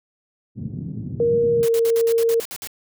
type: band-pass noise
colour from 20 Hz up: pink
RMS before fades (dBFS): -30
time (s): 0.55-1.67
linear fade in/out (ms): 50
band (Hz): 110 to 240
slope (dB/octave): 24
type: tone with pitch glide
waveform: sine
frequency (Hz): 470 to 459.8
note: A#4 to A#4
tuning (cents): +14 to -24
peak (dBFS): -15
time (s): 1.2-2.4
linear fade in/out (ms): 2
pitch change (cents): -38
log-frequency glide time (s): 1.55-1.68
type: noise bursts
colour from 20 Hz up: white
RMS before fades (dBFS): -32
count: 10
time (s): 1.63-2.673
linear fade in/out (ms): 0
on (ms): 53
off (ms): 57
effects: none